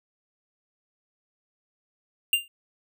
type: tone with exponential decay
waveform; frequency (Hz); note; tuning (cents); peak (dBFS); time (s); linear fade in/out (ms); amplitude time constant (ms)
square; 2794; F7; 0; -16; 2.33-2.48; 2; 31
effects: none

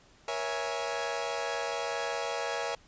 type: chord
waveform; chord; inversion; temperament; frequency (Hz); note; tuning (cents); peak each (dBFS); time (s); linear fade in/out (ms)
sawtooth; A# half-diminished seventh; none; equal with one note detuned; 473.2 / 554.4 / 659.3 / 830.6; A#4 / C#5 / E5 / G#5; +26 / 0 / 0 / 0; -33; 0.28-2.75; 2
effects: pink hiss -60 dBFS RMS until 2.87 s + resampled to 16000 Hz

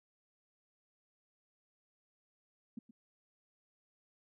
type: tone with echo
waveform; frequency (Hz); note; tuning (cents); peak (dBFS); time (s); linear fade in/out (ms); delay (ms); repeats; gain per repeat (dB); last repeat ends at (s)
sine; 230.8; A#3; -17; -40; 2.77-2.79; 5; 120; 1; -14; 2.91
effects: none

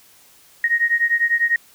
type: beating tone pair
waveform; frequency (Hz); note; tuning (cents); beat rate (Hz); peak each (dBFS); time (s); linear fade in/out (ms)
sine; 1867 / 1877; A#6 / A#6; +2 / +11; 10; -18 / -19; 0.64-1.56; 2
effects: white hiss -51 dBFS RMS until 1.74 s

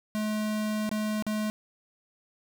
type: tone with dropouts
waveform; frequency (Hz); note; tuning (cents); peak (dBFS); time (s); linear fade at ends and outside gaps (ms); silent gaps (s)
square; 213.8; A3; -49; -28; 0.15-1.5; 0; 0.892-0.914 / 1.224-1.266
effects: none

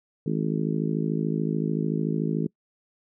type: harmonic tone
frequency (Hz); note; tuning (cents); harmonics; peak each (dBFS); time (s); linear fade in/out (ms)
53.6; A1; -45; 3 / 4 / 5 / 6 / 7 / 8; -27 / -29 / -31 / -33 / -34 / -35; 0.26-2.47; 5
effects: noise-tail reverb RT60 0.1 s tail -25 dB re dry

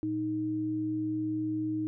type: tone pair together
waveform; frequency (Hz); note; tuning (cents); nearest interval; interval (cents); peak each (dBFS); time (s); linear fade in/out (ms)
sine; 116.8 / 311.8; A#2 / D#4; +4 / +4; octave + perfect fourth; 1700; -39 / -29; 0.03-1.87; 0
effects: none

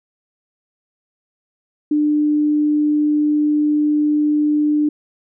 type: tone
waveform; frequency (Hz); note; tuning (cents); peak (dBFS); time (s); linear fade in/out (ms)
sine; 298.8; D4; +30; -13; 1.91-4.89; 5
effects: none

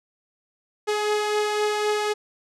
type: beating tone pair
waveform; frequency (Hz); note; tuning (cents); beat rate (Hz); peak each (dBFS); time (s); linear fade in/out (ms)
sawtooth; 420.4 / 424.3; G#4 / G#4; +21 / +37; 3.9; -18 / -27; 0.87-2.14; 20
effects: low-pass 8000 Hz 12 dB/octave

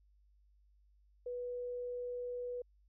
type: tone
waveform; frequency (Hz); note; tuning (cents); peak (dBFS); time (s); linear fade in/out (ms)
sine; 490.6; B4; -12; -38; 1.26-2.62; 5
effects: added 50 Hz sine -65 dBFS peak until 2.88 s

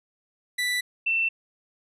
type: tone pair in turn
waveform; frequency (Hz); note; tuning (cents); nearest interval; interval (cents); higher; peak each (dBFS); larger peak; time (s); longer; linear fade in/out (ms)
30% pulse / sine; 1975.5 / 2683; B6 / E7; 0 / +30; perfect fourth; 530; second; -21; neither; 0.58-0.81 / 1.06-1.29; neither; 10
effects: resampled to 32000 Hz

